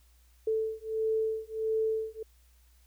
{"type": "beating tone pair", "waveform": "sine", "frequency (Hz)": [440, 441.5], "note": ["A4", "A4"], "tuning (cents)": [0, 6], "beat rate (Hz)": 1.5, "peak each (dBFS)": -31, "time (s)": [0.47, 2.23], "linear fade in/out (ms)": 5, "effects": ["added 60 Hz sine -59 dBFS peak until 2.86 s", "white hiss -68 dBFS RMS until 2.86 s"]}